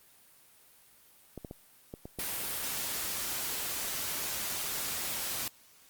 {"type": "clicks", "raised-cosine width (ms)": 2, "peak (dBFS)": -27, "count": 6, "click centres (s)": [1.377, 1.448, 1.511, 1.939, 2.055, 2.188]}
{"type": "noise", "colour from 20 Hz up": "white", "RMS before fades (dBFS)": -35, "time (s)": [2.19, 5.48], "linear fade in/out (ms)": 2}
{"effects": ["white hiss -60 dBFS RMS until 5.89 s", "Opus 32 kbps"]}